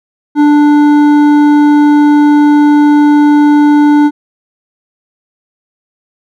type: tone with hard clipping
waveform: sine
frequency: 294.5 Hz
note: D4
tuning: 5 cents sharp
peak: -5 dBFS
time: 0.35-4.11 s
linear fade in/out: 50 ms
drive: 9 dB
effects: none